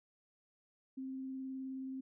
sine tone with vibrato, 263.9 Hz, C4, 15 cents sharp, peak -40 dBFS, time 0.97-2.01 s, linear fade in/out 10 ms, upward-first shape triangle, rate 19 Hz, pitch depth 13 cents each way, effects none

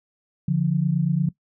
sine tone pair together, 144.8 / 173.5 Hz, D3 / F3, -24 / -11 cents, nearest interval minor third, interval 313 cents, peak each -21 dBFS, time 0.48-1.29 s, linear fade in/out 5 ms, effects noise-tail reverb RT60 0.1 s tail -19 dB re dry

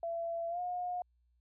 sine tone with pitch glide, 673 to 717.1 Hz, E5 to F5, +36 to +46 cents, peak -34 dBFS, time 0.03-1.02 s, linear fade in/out 2 ms, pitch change +110 cents, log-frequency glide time 0.49-0.6 s, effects added 60 Hz sine -69 dBFS peak until 1.4 s

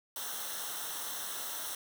white noise with comb filter, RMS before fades -39 dBFS, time 0.16-1.75 s, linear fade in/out 2 ms, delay 0.42 ms, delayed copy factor -0.75, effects none

